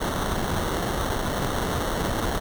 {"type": "noise with sample-and-hold", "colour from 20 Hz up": "pink", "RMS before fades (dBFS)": -26, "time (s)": [0, 2.4], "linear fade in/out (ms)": 20, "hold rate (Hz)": 2450, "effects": []}